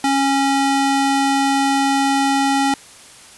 square ring-modulated tone, 549 Hz, C#5, 17 cents flat, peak -12 dBFS, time 0.04-2.74 s, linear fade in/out 2 ms, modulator 274 Hz, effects white hiss -42 dBFS RMS until 3.37 s + resampled to 24000 Hz

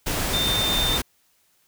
sine tone in noise, 3604 Hz, A7, 41 cents sharp, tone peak -22 dBFS, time 0.33-0.98 s, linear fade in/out 10 ms, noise pink, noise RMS -25 dBFS, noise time 0.06-1.02 s, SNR 0 dB, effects white hiss -64 dBFS RMS until 1.67 s

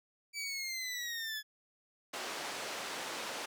20% pulse linear sweep, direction down, 2317 to 1700 Hz, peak -32 dBFS, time 0.33-1.43 s, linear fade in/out 50 ms
pink band-pass noise, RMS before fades -41 dBFS, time 2.13-3.46 s, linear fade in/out 10 ms, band 450 to 7200 Hz, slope 12 dB/octave
effects none

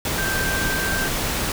sine tone in noise, 1568 Hz, G6, in tune, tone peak -24 dBFS, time 0.18-1.08 s, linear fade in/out 2 ms, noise pink, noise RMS -24 dBFS, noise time 0.05-1.52 s, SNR -3 dB, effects none

